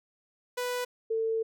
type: tone pair in turn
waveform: sawtooth / sine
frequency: 493.9 / 447.9 Hz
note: B4 / A4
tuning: 0 / +31 cents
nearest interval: major second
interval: 169 cents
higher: first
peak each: -26 dBFS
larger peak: neither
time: 0.57-0.85 / 1.1-1.43 s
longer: second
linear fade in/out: 10 ms
effects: none

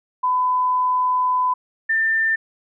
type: tone pair in turn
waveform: sine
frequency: 1005 / 1790.7 Hz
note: B5 / A6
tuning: +30 / +30 cents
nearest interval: minor seventh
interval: 1000 cents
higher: second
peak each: -16 dBFS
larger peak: neither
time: 0.23-1.54 / 1.89-2.36 s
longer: first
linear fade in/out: 10 ms
effects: none

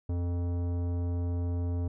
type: tone with tanh clipping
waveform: sine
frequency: 87.3 Hz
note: F2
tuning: in tune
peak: -30 dBFS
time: 0.09-1.88 s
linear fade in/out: 5 ms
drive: 15 dB
effects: none

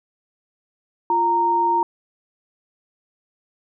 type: tone pair together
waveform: sine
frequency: 347.2 / 927 Hz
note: F4 / A#5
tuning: -10 / -10 cents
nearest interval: octave + perfect fourth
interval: 1700 cents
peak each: -25 / -16 dBFS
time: 1.1-1.83 s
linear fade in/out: 2 ms
effects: none

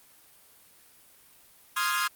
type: chord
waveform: sawtooth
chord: F minor seventh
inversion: second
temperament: equal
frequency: 1046.5 / 1244.5 / 1396.9 / 1661.2 Hz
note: C6 / Eb6 / F6 / Ab6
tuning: 0 / 0 / 0 / 0 cents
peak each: -27 dBFS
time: 1.76-2.08 s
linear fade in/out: 10 ms
effects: white hiss -57 dBFS RMS until 2.15 s + Opus 32 kbps

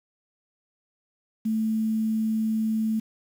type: tone with quantisation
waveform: sine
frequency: 220 Hz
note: A3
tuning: in tune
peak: -22 dBFS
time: 1.45-3 s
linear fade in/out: 10 ms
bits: 8
effects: none

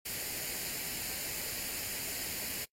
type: noise with comb filter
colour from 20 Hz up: white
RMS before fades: -38 dBFS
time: 0.05-2.65 s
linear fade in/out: 10 ms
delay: 0.42 ms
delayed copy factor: +0.55
effects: noise-tail reverb RT60 0.1 s tail -23 dB re dry + AAC 48 kbps

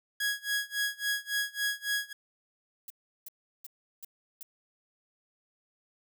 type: tone with tremolo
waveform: sawtooth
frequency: 1661.2 Hz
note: G#6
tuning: in tune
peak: -23 dBFS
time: 0.2-2.13 s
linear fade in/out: 5 ms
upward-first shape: sine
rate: 3.6 Hz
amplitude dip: 95%
type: noise bursts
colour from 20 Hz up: violet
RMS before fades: -43 dBFS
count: 5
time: 2.88-4.43 s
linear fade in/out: 2 ms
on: 22 ms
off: 360 ms
effects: none

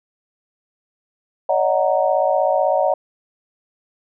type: chord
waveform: sine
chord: D# minor seventh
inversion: third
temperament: equal with one note detuned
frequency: 566.3 / 622.3 / 740 / 932.3 Hz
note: C#5 / D#5 / F#5 / A#5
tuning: +37 / 0 / 0 / 0 cents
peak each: -19 / -19 / -20 / -24 dBFS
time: 1.49-2.94 s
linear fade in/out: 5 ms
effects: none

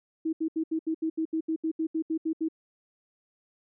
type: tone bursts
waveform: sine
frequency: 320.8 Hz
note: E4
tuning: 47 cents flat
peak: -25 dBFS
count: 15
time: 0.25-2.486 s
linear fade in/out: 10 ms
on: 80 ms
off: 74 ms
effects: none

